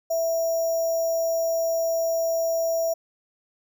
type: tone with sample-and-hold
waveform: sine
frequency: 659.3 Hz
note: E5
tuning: in tune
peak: -21 dBFS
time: 0.1-2.94 s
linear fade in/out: 10 ms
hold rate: 6300 Hz
effects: none